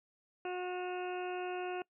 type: harmonic tone with a mistuned harmonic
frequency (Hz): 362.4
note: F#4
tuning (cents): -36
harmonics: 1 / 2 / 3 / 4 / 5 / 6 / 7 / 8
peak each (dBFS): -38 / -41 / -51 / -48 / -57 / -59 / -50 / -51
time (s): 0.45-1.82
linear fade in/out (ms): 2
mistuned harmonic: 8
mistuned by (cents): -74
effects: noise-tail reverb RT60 0.1 s tail -24 dB re dry